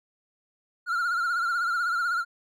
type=tone with vibrato; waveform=triangle; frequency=1396.9 Hz; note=F6; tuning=in tune; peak=-22 dBFS; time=0.86-2.25 s; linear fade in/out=50 ms; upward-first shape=triangle; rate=16 Hz; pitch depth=87 cents each way; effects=none